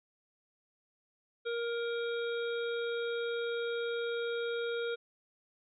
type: harmonic tone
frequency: 469.2 Hz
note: A#4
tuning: 11 cents sharp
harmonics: 1 / 3 / 5 / 7 / 8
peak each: -33 / -40 / -49 / -48 / -47 dBFS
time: 1.45-4.96 s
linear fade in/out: 20 ms
effects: none

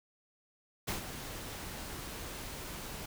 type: noise with ADSR envelope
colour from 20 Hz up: pink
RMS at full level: -34 dBFS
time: 0.87-3.06 s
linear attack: 17 ms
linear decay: 120 ms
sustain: -9 dB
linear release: 6 ms
effects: none

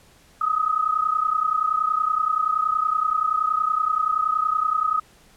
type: tone pair together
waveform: sine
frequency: 1244.5 / 1275.1 Hz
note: D#6 / D#6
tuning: 0 / +42 cents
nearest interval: unison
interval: 42 cents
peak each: -22 dBFS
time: 0.41-5 s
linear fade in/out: 5 ms
effects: pink hiss -54 dBFS RMS until 5.36 s + low-pass 12000 Hz 12 dB/octave

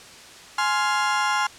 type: chord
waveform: 35% pulse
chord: F minor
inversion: first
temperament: just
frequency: 838.1 / 1047.7 / 1396.9 Hz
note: Ab5 / C6 / F6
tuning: +16 / +2 / 0 cents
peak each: -23 dBFS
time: 0.58-1.47 s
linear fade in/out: 5 ms
effects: white hiss -44 dBFS RMS until 1.58 s + low-pass 7000 Hz 12 dB/octave

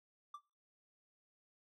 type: tone with exponential decay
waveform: triangle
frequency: 1174.7 Hz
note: D6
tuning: in tune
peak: -40 dBFS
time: 0.34-0.43 s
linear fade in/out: 5 ms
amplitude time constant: 18 ms
effects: noise-tail reverb RT60 0.4 s tail -23 dB re dry + MP3 96 kbps

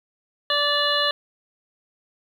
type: harmonic tone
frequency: 582 Hz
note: D5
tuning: 16 cents flat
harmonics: 1 / 2 / 3 / 5 / 6 / 7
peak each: -26 / -26 / -26 / -26 / -26 / -26 dBFS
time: 0.5-1.11 s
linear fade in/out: 2 ms
effects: 8-bit

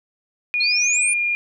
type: tone with pitch glide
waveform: sine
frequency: 2445 to 2414 Hz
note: D#7 to D7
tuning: -31 to +47 cents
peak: -18 dBFS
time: 0.54-1.35 s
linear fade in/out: 0 ms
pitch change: -22 cents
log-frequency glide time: 0.98-1.15 s
type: exponential sweep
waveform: sine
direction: up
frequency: 4128 to 9690 Hz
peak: -19 dBFS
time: 0.6-1.14 s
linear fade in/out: 10 ms
effects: none

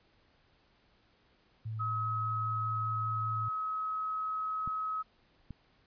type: tone with vibrato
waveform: sine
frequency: 110 Hz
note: A2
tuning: in tune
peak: -35 dBFS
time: 1.65-3.49 s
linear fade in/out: 10 ms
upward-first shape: sine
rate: 5 Hz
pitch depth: 11 cents each way
type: tone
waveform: sine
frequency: 1278 Hz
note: D#6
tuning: 46 cents sharp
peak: -32 dBFS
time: 1.79-5.03 s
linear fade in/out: 20 ms
type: clicks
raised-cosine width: 5 ms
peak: -30 dBFS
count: 2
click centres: 4.676 / 5.507 s
effects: pink hiss -68 dBFS RMS until 5.86 s + resampled to 11025 Hz

